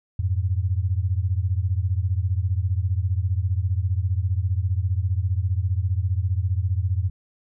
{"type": "beating tone pair", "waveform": "sine", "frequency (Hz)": [87.6, 102.6], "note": ["F2", "G#2"], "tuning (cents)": [6, -21], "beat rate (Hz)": 15, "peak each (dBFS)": [-22, -24], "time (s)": [0.19, 7.1], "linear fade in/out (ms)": 5, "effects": []}